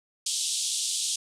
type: band-pass noise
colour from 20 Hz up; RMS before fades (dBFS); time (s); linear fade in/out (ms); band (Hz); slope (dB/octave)
white; -29; 0.26-1.16; 5; 3100 to 9400; 48
effects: none